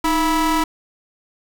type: ring-modulated tone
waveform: 35% pulse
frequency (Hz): 331.3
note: E4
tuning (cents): +9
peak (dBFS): -11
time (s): 0.04-0.64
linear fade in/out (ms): 5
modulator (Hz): 643
effects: none